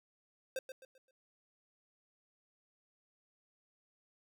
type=tone with echo; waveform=square; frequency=523.3 Hz; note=C5; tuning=in tune; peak=-36 dBFS; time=0.56-0.59 s; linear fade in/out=2 ms; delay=130 ms; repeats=4; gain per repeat=-9 dB; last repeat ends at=1.11 s; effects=none